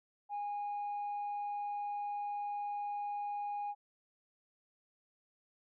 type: tone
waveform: sine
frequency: 821 Hz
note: G#5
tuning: 20 cents flat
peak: -34 dBFS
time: 0.29-3.75 s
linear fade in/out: 50 ms
effects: tanh soft clip ceiling -34 dBFS